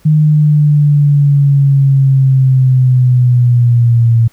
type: linear sweep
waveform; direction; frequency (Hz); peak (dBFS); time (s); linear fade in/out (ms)
sine; down; 154.1 to 114.6; -5; 0.05-4.28; 10
effects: pink hiss -49 dBFS RMS until 4.32 s